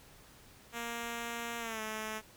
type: tone with pitch glide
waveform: 5% pulse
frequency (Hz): 234.2 to 217.3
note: A#3 to A3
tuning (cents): +8 to -21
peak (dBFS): -26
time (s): 0.72-2.22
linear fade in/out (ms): 50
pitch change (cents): -129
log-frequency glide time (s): 1.59-1.81
effects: pink hiss -58 dBFS RMS until 2.36 s